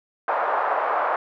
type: band-pass noise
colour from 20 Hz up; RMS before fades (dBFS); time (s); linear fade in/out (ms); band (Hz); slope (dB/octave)
white; -23; 0.28-1.16; 2; 560 to 1200; 24
effects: none

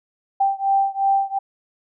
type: beating tone pair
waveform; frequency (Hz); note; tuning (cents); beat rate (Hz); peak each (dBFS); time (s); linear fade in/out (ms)
sine; 784 / 786.8; G5 / G5; 0 / +6; 2.8; -19 / -20; 0.4-1.39; 10
effects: none

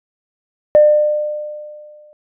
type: tone with exponential decay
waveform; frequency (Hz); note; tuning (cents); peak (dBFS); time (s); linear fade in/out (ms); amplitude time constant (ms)
sine; 600; D5; +37; -3; 0.75-2.13; 0; 300
effects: tanh soft clip ceiling 0 dBFS

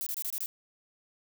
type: noise bursts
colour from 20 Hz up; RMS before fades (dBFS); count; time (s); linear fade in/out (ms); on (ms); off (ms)
violet; -34; 6; 0.01-0.46; 0; 55; 24
effects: none

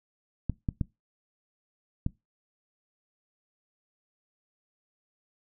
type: clicks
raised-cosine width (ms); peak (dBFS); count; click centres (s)
5; -15; 4; 0.497 / 0.688 / 0.812 / 2.064
effects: noise-tail reverb RT60 0.2 s tail -21 dB re dry

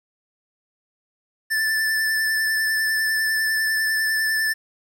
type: tone with vibrato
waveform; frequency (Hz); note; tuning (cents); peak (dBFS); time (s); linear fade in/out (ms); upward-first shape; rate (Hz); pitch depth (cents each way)
square; 1760; A6; 0; -20; 1.5-4.54; 20; triangle; 10; 22
effects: 9-bit

